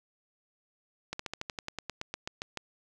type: slowing click train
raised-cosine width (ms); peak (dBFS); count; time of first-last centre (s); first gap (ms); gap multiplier
0.2; -18; 15; 1.13-2.573; 64; 1.07
effects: none